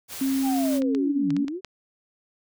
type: noise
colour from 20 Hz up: white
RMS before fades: -36 dBFS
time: 0.08-0.81 s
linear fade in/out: 50 ms
type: tone with pitch glide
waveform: sine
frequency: 268.4 to 283.4 Hz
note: C4 to C#4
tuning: +44 to +38 cents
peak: -21 dBFS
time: 0.21-1.45 s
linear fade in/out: 5 ms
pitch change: +94 cents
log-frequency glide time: 0.91-1.08 s
type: linear two-way sweep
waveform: sine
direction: down then up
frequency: 830 to 144.7 to 393.7 Hz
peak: -28 dBFS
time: 0.42-1.61 s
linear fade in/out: 50 ms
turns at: 1.32 s
type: clicks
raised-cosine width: 0.2 ms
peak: -20 dBFS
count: 6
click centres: 0.82 / 0.949 / 1.305 / 1.366 / 1.482 / 1.647 s
effects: none